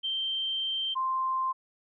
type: tone pair in turn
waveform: sine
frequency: 3136 / 1046.5 Hz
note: G7 / C6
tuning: 0 / 0 cents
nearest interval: octave + perfect fifth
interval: 1900 cents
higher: first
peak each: -28 / -26 dBFS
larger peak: second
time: 0.03-0.95 / 0.95-1.53 s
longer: first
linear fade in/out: 20 ms
effects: none